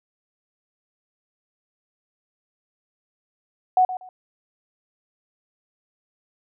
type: tone with echo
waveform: sine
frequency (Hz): 740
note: F#5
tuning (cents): 0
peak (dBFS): -13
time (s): 3.77-3.85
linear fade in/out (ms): 2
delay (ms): 120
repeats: 2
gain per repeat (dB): -13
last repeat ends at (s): 4.09
effects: none